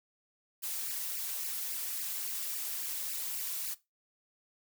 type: noise with flanger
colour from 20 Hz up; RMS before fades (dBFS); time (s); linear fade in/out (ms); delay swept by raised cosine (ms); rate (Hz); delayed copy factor
blue; -37; 0.62-3.75; 20; 0.4 to 5.3; 3.6; +1
effects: noise-tail reverb RT60 0.2 s tail -17 dB re dry